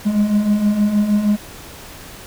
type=beating tone pair; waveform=triangle; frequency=203.1 / 209.5 Hz; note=G#3 / G#3; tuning=-38 / +15 cents; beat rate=6.4 Hz; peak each=-19 / -12 dBFS; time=0.05-1.37 s; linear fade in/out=20 ms; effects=pink hiss -37 dBFS RMS until 2.26 s